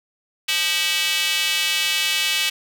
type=tone with high-pass filter; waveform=square; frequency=174.61 Hz; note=F3; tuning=in tune; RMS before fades=-21 dBFS; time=0.48-2.5 s; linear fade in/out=10 ms; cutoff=2800 Hz; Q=2.4; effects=none